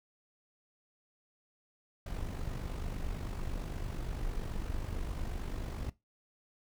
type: noise with amplitude modulation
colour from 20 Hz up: brown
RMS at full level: -35 dBFS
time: 2.06-5.9 s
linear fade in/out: 5 ms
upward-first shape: sine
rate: 48.9 Hz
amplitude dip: 55%
effects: noise-tail reverb RT60 0.2 s tail -19 dB re dry